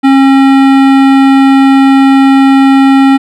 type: tone with hard clipping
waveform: sine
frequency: 270.8 Hz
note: C#4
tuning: 40 cents flat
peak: -4 dBFS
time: 0.03-3.18 s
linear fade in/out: 20 ms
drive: 17 dB
effects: none